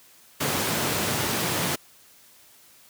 pink high-pass noise, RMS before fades -26 dBFS, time 0.4-1.76 s, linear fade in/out 10 ms, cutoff 100 Hz, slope 24 dB/octave, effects white hiss -54 dBFS RMS until 2.89 s + high-pass 60 Hz 12 dB/octave

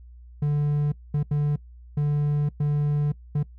triangle tone bursts at uneven times, 146.83 Hz, D3, in tune, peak -18 dBFS, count 6, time 0.42-0.92 / 1.14-1.23 / 1.31-1.56 / 1.97-2.49 / 2.6-3.12 / 3.35-3.43 s, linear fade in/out 5 ms, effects noise-tail reverb RT60 0.1 s tail -22 dB re dry + added 60 Hz sine -43 dBFS peak until 3.58 s

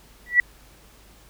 sine tone with exponential growth, 1951 Hz, B6, 22 cents flat, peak -8 dBFS, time 0.26-0.4 s, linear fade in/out 2 ms, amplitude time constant 29 ms, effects added 50 Hz sine -53 dBFS peak until 1.29 s + pink hiss -53 dBFS RMS until 1.29 s

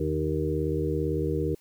harmonic tone with a mistuned harmonic, 77.78 Hz, D#2, in tune, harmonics 1 / 2 / 4 / 5 / 6, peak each -31 / -31 / -31 / -31 / -31 dBFS, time 0-1.55 s, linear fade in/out 5 ms, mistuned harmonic 1, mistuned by +66 cents, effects white hiss -62 dBFS RMS until 1.6 s

